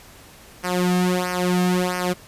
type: tone with flanger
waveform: sawtooth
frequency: 180.5 Hz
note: F#3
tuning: 43 cents flat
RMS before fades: -21 dBFS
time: 0.63-2.14 s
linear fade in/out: 20 ms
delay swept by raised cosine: 0.26 to 2.06 ms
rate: 1.5 Hz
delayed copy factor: -0.8
effects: pink hiss -46 dBFS RMS until 2.27 s + resampled to 32000 Hz